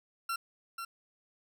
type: tone with echo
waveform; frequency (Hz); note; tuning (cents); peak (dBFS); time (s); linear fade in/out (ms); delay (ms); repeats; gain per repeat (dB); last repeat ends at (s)
40% pulse; 1361; F6; -45; -31; 0.29-0.36; 5; 490; 1; -6; 0.85
effects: none